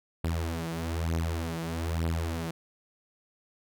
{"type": "beating tone pair", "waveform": "sawtooth", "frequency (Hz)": [81.9, 83], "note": ["E2", "E2"], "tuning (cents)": [-11, 12], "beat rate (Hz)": 1.1, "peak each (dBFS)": -28, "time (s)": [0.24, 2.51], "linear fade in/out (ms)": 5, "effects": []}